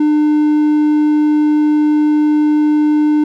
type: tone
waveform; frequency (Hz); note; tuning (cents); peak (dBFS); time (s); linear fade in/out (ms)
triangle; 301; D4; +43; -7; 0-3.24; 5
effects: none